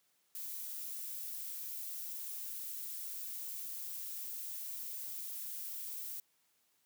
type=noise; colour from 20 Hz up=violet; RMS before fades=-43 dBFS; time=0.35-6.2 s; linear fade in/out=2 ms; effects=white hiss -75 dBFS RMS until 6.85 s + high-pass 100 Hz 12 dB/octave